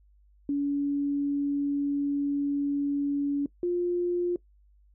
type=tone pair in turn; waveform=sine; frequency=284.2 / 352.2 Hz; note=C#4 / F4; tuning=+43 / +15 cents; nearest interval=major third; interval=372 cents; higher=second; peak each=-24 dBFS; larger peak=neither; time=0.49-3.46 / 3.63-4.36 s; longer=first; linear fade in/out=2 ms; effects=noise-tail reverb RT60 0.1 s tail -20 dB re dry + added 50 Hz sine -57 dBFS peak until 4.94 s